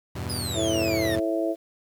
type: chord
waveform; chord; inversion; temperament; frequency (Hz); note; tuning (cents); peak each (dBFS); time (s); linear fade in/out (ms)
sawtooth; E minor; none; equal with one note detuned; 81.55 / 98 / 123.47; E2 / G2 / B2; -18 / 0 / 0; -30; 0.15-1.2; 10
type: exponential sweep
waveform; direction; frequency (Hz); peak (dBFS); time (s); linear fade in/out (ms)
25% pulse; down; 5100 to 1760; -26; 0.29-1.16; 10
type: harmonic tone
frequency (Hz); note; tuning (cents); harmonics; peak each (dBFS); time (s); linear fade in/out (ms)
110; A2; 0; 3 / 4 / 5 / 6; -26 / -33 / -31 / -27; 0.54-1.56; 50
effects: 9-bit